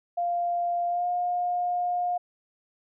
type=tone with pitch glide; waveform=sine; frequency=697 to 711.6 Hz; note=F5 to F5; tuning=-4 to +32 cents; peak=-24 dBFS; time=0.17-2.18 s; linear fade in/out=10 ms; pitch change=+36 cents; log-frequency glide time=0.88-1.07 s; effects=none